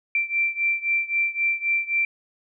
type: beating tone pair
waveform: sine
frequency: 2349 / 2352.8 Hz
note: D7 / D7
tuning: 0 / +3 cents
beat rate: 3.8 Hz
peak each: -23 / -25 dBFS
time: 0.15-2.05 s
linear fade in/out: 2 ms
effects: none